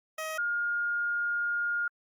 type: tone pair in turn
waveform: 15% pulse / sine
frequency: 632 / 1418.8 Hz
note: D#5 / F6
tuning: +27 / +27 cents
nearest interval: octave + major second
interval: 1400 cents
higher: second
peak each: -27 dBFS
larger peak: neither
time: 0.18-0.38 / 0.38-1.88 s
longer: second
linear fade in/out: 5 ms
effects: Opus 48 kbps